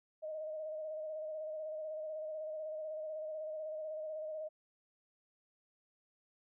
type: tone with vibrato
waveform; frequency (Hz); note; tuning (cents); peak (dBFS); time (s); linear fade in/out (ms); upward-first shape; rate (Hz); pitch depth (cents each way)
sine; 622.3; D#5; 0; -39; 0.22-4.49; 20; square; 16; 26
effects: none